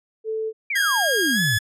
sine tone, 440 Hz, A4, in tune, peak -23 dBFS, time 0.24-0.53 s, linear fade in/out 50 ms
sine exponential sweep, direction down, 2412 to 97.6 Hz, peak -22 dBFS, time 0.7-1.58 s, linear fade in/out 5 ms
sawtooth tone with pitch glide, 1628 to 1708.9 Hz, G#6 to G#6, -35 to +49 cents, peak -16 dBFS, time 0.75-1.59 s, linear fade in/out 10 ms, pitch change +84 cents, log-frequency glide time 1.32-1.41 s
effects resampled to 32000 Hz

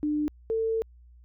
sine tone pair in turn, 299.2 / 448 Hz, D4 / A4, +32 / +31 cents, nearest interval perfect fifth, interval 699 cents, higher second, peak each -24 dBFS, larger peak neither, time 0.03-0.28 / 0.5-0.82 s, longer second, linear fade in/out 0 ms, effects added 60 Hz sine -50 dBFS peak until 1.24 s

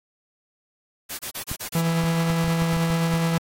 white noise bursts, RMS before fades -32 dBFS, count 6, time 1.09-1.818 s, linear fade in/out 20 ms, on 98 ms, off 28 ms
clicks, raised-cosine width 5 ms, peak -20 dBFS, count 10, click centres 1.515 / 2.039 / 2.302 / 2.443 / 2.48 / 2.621 / 2.732 / 2.767 / 2.902 / 3.138 s
45% pulse tone with tremolo, 165.7 Hz, E3, 9 cents sharp, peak -19 dBFS, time 1.75-3.38 s, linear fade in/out 2 ms, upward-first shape sine, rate 9.5 Hz, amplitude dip 25%
effects AAC 48 kbps

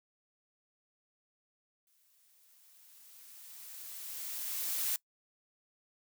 blue noise with exponential growth, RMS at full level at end -32 dBFS, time 1.87-4.96 s, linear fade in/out 1 ms, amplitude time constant 670 ms, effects noise-tail reverb RT60 0.1 s tail -22 dB re dry

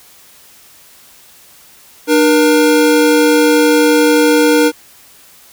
square tone pair together, 300 / 476.2 Hz, D4 / A#4, +37 / +37 cents, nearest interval minor sixth, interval 800 cents, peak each -11 / -11 dBFS, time 2.07-4.72 s, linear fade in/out 50 ms, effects white hiss -43 dBFS RMS until 5.52 s

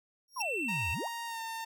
sawtooth tone with exponential growth, 5588 Hz, F8, in tune, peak -29 dBFS, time 0.28-0.42 s, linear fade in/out 2 ms, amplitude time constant 29 ms
sine exponential two-way sweep, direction down then up, 1108.7 to 73.42 to 1108.7 Hz, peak -35 dBFS, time 0.36-1.08 s, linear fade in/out 10 ms, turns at 0.91 s
triangle tone, 2691 Hz, E7, 35 cents sharp, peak -31 dBFS, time 0.4-0.95 s, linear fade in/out 10 ms
sawtooth tone with pitch glide, 932.3 to 905.2 Hz, A#5 to A5, 0 to +49 cents, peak -33 dBFS, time 0.68-1.65 s, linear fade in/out 10 ms, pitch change -51 cents, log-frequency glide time 1.26-1.4 s
effects none

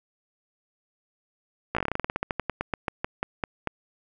slowing click train, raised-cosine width 0.5 ms, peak -11 dBFS, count 24, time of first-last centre 1.75-3.673 s, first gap 16 ms, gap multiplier 1.13, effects none

